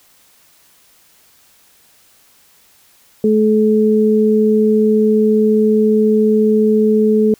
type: tone pair together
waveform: sine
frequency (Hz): 215.5 / 430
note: A3 / A4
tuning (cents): -36 / -40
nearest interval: octave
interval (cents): 1196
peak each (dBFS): -12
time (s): 3.24-7.34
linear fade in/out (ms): 2
effects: white hiss -51 dBFS RMS until 7.39 s